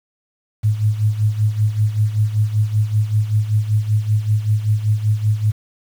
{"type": "tone with tremolo", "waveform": "sine", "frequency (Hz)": 106.7, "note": "G#2", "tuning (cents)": 47, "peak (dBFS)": -11, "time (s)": [0.63, 5.52], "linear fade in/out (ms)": 20, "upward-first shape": "sine", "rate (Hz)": 5.2, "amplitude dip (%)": 75, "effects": ["7-bit"]}